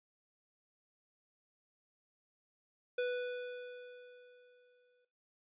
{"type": "tone with exponential decay", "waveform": "square", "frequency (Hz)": 493.9, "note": "B4", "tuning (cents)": 0, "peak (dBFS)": -32, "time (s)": [2.98, 5.05], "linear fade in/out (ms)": 5, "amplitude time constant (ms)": 450, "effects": ["noise-tail reverb RT60 0.3 s tail -17 dB re dry", "resampled to 8000 Hz"]}